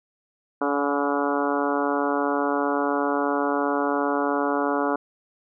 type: harmonic tone with a mistuned harmonic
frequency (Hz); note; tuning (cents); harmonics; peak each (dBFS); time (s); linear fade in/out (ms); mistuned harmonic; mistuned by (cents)
142.9; D3; -47; 2 / 3 / 4 / 5 / 6 / 7 / 8 / 9 / 10; -26 / -28 / -29 / -30 / -31 / -31 / -32 / -33 / -33; 0.61-4.96; 5; 6; -16
effects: none